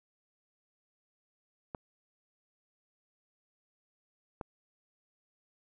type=clicks; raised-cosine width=1 ms; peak=-24 dBFS; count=2; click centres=1.748 / 4.412 s; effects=none

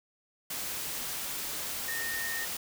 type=tone in noise; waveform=sine; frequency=1839 Hz; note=A#6; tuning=24 cents flat; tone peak=-34 dBFS; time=1.88-2.45 s; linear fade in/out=5 ms; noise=white; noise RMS=-36 dBFS; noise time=0.5-2.57 s; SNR=-1 dB; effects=none

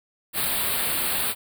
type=band-stop noise; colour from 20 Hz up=white; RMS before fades=-25 dBFS; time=0.33-1.35 s; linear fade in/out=50 ms; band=4600 to 8200 Hz; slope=96 dB/octave; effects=none

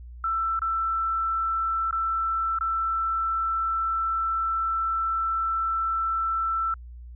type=tone with dropouts; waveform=sine; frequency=1332 Hz; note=E6; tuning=18 cents sharp; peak=-23 dBFS; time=0.24-6.74 s; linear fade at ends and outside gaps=2 ms; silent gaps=0.592-0.618 / 1.91-1.927 / 2.587-2.609 s; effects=added 60 Hz sine -39 dBFS peak until 7.15 s

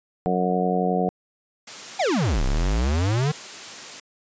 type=harmonic tone; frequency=91.2 Hz; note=F#2; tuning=24 cents flat; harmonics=2 / 3 / 4 / 5 / 6 / 7 / 8; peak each=-24 / -31 / -31 / -26 / -31 / -31 / -25 dBFS; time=0.26-1.09 s; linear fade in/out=0 ms
type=high-pass noise; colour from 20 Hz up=white; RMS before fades=-37 dBFS; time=1.67-4 s; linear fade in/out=5 ms; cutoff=160 Hz; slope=12 dB/octave
type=exponential two-way sweep; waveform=square; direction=down then up; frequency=842 to 30.87 to 157 Hz; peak=-20 dBFS; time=1.99-3.32 s; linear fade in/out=10 ms; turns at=2.44 s
effects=resampled to 16000 Hz

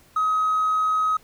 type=tone with hard clipping; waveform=sine; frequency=1267 Hz; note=D#6; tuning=31 cents sharp; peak=-19 dBFS; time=0.16-1.17 s; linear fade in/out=5 ms; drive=1 dB; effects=pink hiss -55 dBFS RMS until 1.23 s

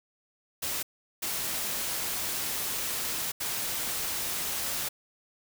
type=noise bursts at uneven times; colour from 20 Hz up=white; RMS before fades=-32 dBFS; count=3; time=0.62-0.83 / 1.22-3.32 / 3.4-4.89 s; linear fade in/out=10 ms; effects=none

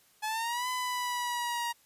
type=exponential two-way sweep; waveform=sawtooth; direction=up then down; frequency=849 to 1009 to 942 Hz; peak=-27 dBFS; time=0.22-1.73 s; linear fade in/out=20 ms; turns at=0.68 s; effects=white hiss -64 dBFS RMS until 1.85 s + resampled to 32000 Hz

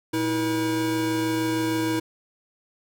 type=tone cluster; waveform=square; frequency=116 / 321.6 / 479.1 Hz; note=A#2 / E4 / A#4; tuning=-8 / -43 / +47 cents; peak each=-33 / -24 / -33 dBFS; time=0.13-2 s; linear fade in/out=10 ms; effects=none

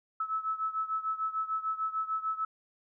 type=beating tone pair; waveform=sine; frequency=1300 / 1306.7 Hz; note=E6 / E6; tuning=-24 / -16 cents; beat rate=6.7 Hz; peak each=-32 / -35 dBFS; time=0.2-2.45 s; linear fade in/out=5 ms; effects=none

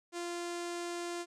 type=tone with low-pass filter; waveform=sawtooth; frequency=346.5 Hz; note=F4; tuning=14 cents flat; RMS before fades=-39 dBFS; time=0.12-1.26 s; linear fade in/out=50 ms; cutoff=8100 Hz; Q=1.8; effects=none

